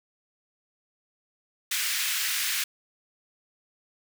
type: high-pass noise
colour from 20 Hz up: pink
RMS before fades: -28 dBFS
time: 1.71-2.64 s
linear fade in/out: 5 ms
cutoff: 1700 Hz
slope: 24 dB/octave
effects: none